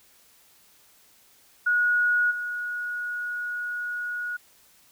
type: tone with level steps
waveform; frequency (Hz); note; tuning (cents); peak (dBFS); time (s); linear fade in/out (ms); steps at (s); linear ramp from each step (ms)
sine; 1453; F#6; -32; -19 / -28; 1.66-4.37; 10; 2.3; 20
effects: white hiss -58 dBFS RMS until 4.91 s